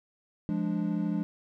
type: chord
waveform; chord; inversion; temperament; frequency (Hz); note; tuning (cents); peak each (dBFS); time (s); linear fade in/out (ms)
triangle; D diminished; first; equal; 174.61 / 207.7 / 293.7; F3 / Ab3 / D4; 0 / 0 / 0; -29 / -29 / -31; 0.49-1.23; 0
effects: none